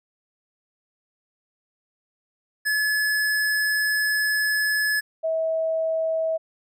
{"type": "tone pair in turn", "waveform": ["square", "sine"], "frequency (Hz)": [1711, 645.7], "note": ["A6", "E5"], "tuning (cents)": [-49, -36], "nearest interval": "octave + perfect fourth", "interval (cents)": 1687, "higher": "first", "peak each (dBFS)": -21, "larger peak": "neither", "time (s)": [[2.65, 5.01], [5.23, 6.38]], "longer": "first", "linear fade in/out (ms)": 20, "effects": []}